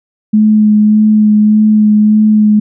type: tone with vibrato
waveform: sine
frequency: 212.9 Hz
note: G#3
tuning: 43 cents sharp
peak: -4 dBFS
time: 0.33-2.6 s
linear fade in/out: 10 ms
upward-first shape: sine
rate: 1.7 Hz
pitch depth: 15 cents each way
effects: none